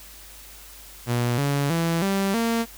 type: tone with pitch steps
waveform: sawtooth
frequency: 120.5 / 141.65 / 166.52 / 195.75 / 230.1 Hz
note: B2 / C#3 / E3 / G3 / A#3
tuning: -42 / +38 / +18 / -2 / -22 cents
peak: -17 dBFS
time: 1.06-2.66 s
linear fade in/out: 50 ms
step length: 320 ms
effects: added 50 Hz sine -48 dBFS peak until 2.77 s + white hiss -45 dBFS RMS until 2.77 s